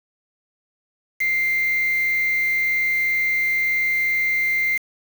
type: tone with quantisation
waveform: sine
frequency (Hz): 2093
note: C7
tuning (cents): 0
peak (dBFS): -18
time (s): 1.2-4.78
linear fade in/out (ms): 10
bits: 5
effects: none